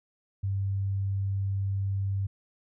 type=tone; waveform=sine; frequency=98 Hz; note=G2; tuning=in tune; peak=-26 dBFS; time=0.43-2.27 s; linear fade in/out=10 ms; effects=none

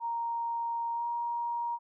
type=tone with pitch glide; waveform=sine; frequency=932.3 to 943.7 Hz; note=A#5 to A#5; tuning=0 to +21 cents; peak=-30 dBFS; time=0-1.79 s; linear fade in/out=50 ms; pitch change=+21 cents; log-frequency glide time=0.93-1.05 s; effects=none

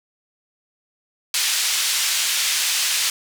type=band-pass noise; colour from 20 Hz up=pink; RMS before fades=-21 dBFS; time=1.34-3.1 s; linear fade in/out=2 ms; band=2800 to 9800 Hz; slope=12 dB/octave; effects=none

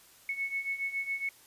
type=beating tone pair; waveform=sine; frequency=2200 / 2207.2 Hz; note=C#7 / C#7; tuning=-14 / -8 cents; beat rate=7.2 Hz; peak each=-37 / -33 dBFS; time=0.29-1.29 s; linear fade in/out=2 ms; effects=white hiss -58 dBFS RMS until 1.46 s + resampled to 32000 Hz

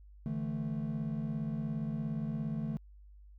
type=chord; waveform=triangle; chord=D suspended second; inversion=none; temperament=equal with one note detuned; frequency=147.6 / 164.81 / 220 Hz; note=D3 / E3 / A3; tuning=+9 / 0 / 0 cents; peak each=-35 / -37 / -34 dBFS; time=0.26-2.77 s; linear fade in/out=0 ms; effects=tanh soft clip ceiling -24 dBFS + added 50 Hz sine -52 dBFS peak until 3.38 s

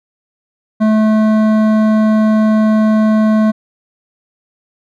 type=tone with hard clipping; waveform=sine; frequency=216.7 Hz; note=A3; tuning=26 cents flat; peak=-10 dBFS; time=0.8-3.52 s; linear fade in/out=20 ms; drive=12 dB; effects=none

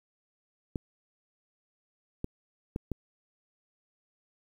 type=clicks; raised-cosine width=3 ms; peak=-19 dBFS; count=4; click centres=0.758 / 2.244 / 2.761 / 2.917 s; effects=9-bit

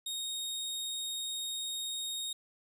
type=tone; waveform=sawtooth; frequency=3729 Hz; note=A#7; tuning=in tune; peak=-32 dBFS; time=0.06-2.33 s; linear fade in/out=5 ms; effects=resampled to 32000 Hz + 11-bit

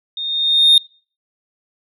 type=tone with level ramp; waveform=sine; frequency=3673 Hz; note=A#7; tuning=26 cents flat; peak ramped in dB=-23 to -3 dBFS; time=0.17-0.78 s; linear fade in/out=2 ms; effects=noise-tail reverb RT60 0.4 s tail -25 dB re dry + tanh soft clip ceiling -5 dBFS

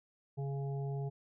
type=harmonic tone; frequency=138.59 Hz; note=C#3; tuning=in tune; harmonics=1 / 3 / 5 / 6; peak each=-35 / -44 / -50 / -54 dBFS; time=0.37-1.1 s; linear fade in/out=20 ms; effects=none

